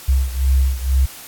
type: beating tone pair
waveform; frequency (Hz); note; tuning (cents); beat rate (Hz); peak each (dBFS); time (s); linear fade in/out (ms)
sine; 65.41 / 67.51; C2 / C#2; 0 / -45; 2.1; -15 / -18; 0.08-1.06; 10
effects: white hiss -37 dBFS RMS until 1.27 s + AAC 64 kbps